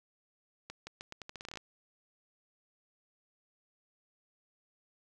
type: accelerating click train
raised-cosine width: 0.2 ms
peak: -26 dBFS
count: 14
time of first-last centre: 0.7-1.573 s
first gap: 170 ms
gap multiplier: 0.82
effects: none